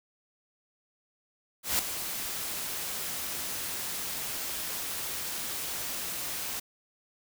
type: noise with ADSR envelope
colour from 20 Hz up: white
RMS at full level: -25 dBFS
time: 1.63-6.6 s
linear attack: 160 ms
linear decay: 4 ms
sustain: -10 dB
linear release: 9 ms
effects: none